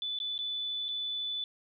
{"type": "tone with dropouts", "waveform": "sine", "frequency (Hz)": 3486, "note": "A7", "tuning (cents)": -17, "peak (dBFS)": -32, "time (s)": [0.02, 1.44], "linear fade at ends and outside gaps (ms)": 1, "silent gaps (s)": [[0.188, 0.201], [0.379, 0.389], [0.884, 0.888]], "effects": []}